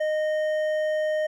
sine tone with hard clipping, 617 Hz, D#5, 15 cents flat, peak -24 dBFS, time 0-1.27 s, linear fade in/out 10 ms, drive 7 dB, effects none

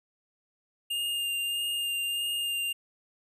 square tone with vibrato, 2813 Hz, F7, 12 cents sharp, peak -29 dBFS, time 0.9-2.73 s, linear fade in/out 10 ms, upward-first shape sine, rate 1.6 Hz, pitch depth 14 cents each way, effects none

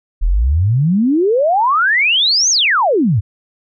sine exponential two-way sweep, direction up then down, 36.19 to 6645 to 88.6 Hz, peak -10 dBFS, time 0.21-3.21 s, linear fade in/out 20 ms, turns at 2.5 s, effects none

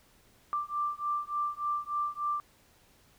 sine beating tone pair, 1178 / 1181.4 Hz, D6 / D6, +5 / +10 cents, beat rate 3.4 Hz, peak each -33 / -33 dBFS, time 0.53-2.4 s, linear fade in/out 0 ms, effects pink hiss -63 dBFS RMS until 3.18 s

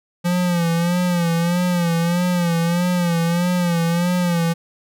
square tone with vibrato, 173.2 Hz, F3, 14 cents flat, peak -17 dBFS, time 0.24-4.54 s, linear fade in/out 20 ms, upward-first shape sine, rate 1.6 Hz, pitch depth 64 cents each way, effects none

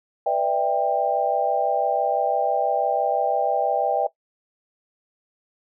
sine chord, E minor seventh, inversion second, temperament just, 494.4 / 593.3 / 659.3 / 791.1 Hz, B4 / D5 / E5 / G5, +2 / +18 / 0 / +16 cents, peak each -27 / -25 / -24 / -22 dBFS, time 0.26-4.07 s, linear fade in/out 5 ms, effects noise-tail reverb RT60 0.1 s tail -18 dB re dry

